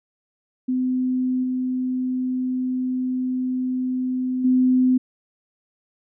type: tone with level steps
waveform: sine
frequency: 255 Hz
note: C4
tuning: 44 cents flat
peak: -19 / -21 / -14 dBFS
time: 0.68-4.98 s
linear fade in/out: 10 ms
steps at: 1.43 / 4.44 s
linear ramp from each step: 10 ms
effects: none